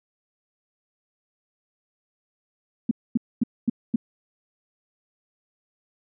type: tone bursts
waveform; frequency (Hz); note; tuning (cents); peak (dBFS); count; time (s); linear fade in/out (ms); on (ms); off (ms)
sine; 233.1; A#3; 0; -16; 5; 2.89-3.96; 5; 22; 240
effects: none